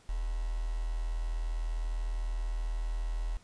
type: tone with quantisation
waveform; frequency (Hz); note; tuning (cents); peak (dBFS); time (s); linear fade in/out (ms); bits
sine; 40.24; E1; -41; -30; 0.09-3.37; 0; 8
effects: pink hiss -62 dBFS RMS until 3.43 s + resampled to 22050 Hz